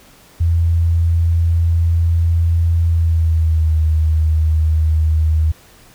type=tone with pitch glide; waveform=sine; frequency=83.8 to 78.64 Hz; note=E2 to D#2; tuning=+29 to +19 cents; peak=-11 dBFS; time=0.4-5.52 s; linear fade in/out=10 ms; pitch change=-110 cents; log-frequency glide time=2.83-3.79 s; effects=pink hiss -46 dBFS RMS until 5.94 s